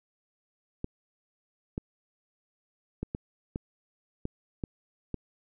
clicks, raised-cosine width 3 ms, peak -19 dBFS, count 8, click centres 0.844 / 1.779 / 3.03 / 3.149 / 3.559 / 4.254 / 4.638 / 5.143 s, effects none

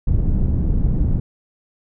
pink low-pass noise, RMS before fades -17 dBFS, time 0.07-1.2 s, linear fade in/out 5 ms, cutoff 160 Hz, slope 12 dB/octave, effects none

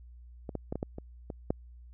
clicks, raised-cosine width 2 ms, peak -24 / -20 / -20 / -21 / -18 / -26 / -24 / -14 dBFS, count 8, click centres 0.492 / 0.553 / 0.725 / 0.756 / 0.829 / 0.984 / 1.302 / 1.505 s, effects added 60 Hz sine -48 dBFS peak until 1.93 s

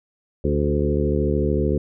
harmonic tone with a mistuned harmonic, 73.42 Hz, D2, in tune, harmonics 1 / 2 / 3 / 4 / 5 / 6 / 7, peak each -23 / -25 / -26 / -28 / -25 / -26 / -29 dBFS, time 0.44-1.78 s, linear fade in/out 5 ms, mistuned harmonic 6, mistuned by -22 cents, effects none

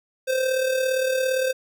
square tone with amplitude modulation, 520 Hz, C5, 11 cents flat, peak -19 dBFS, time 0.27-1.53 s, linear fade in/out 20 ms, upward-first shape sine, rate 37.5 Hz, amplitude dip 50%, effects none

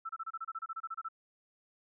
sine tone bursts, 1325 Hz, E6, 9 cents sharp, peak -36 dBFS, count 15, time 0.05-1.087 s, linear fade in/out 10 ms, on 43 ms, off 28 ms, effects none

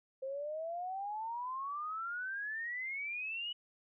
sine exponential sweep, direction up, 523.3 to 2960 Hz, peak -37 dBFS, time 0.22-3.53 s, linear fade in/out 10 ms, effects none

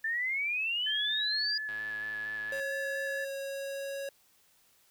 sine exponential sweep, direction up, 1760 to 4912 Hz, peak -29 dBFS, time 0.04-1.58 s, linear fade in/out 5 ms
sine tone with vibrato, 1714 Hz, A6, 46 cents flat, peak -34 dBFS, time 0.86-3.25 s, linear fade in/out 10 ms, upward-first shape square, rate 4.3 Hz, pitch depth 14 cents each way
click train, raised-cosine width 0.3 ms, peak -32 dBFS, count 98, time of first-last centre 1.69-2.597 s, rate 107 Hz
square tone with pitch glide, 546 to 552.7 Hz, C#5 to C#5, -26 to -5 cents, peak -36 dBFS, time 2.52-4.09 s, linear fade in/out 2 ms, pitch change +21 cents, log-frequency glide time 3-3.96 s
effects white hiss -66 dBFS RMS until 4.9 s

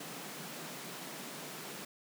pink high-pass noise, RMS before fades -45 dBFS, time 0-1.85 s, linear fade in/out 5 ms, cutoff 140 Hz, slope 96 dB/octave, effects none

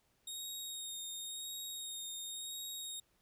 20% pulse tone with vibrato, 3729 Hz, A#7, in tune, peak -36 dBFS, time 0.27-3 s, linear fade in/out 5 ms, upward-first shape sine, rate 0.94 Hz, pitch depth 20 cents each way, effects pink hiss -75 dBFS RMS until 3.21 s

